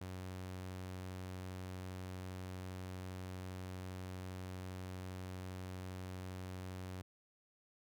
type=tone; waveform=sawtooth; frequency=92.5 Hz; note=F#2; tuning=in tune; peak=-40 dBFS; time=0.01-7.02 s; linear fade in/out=5 ms; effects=none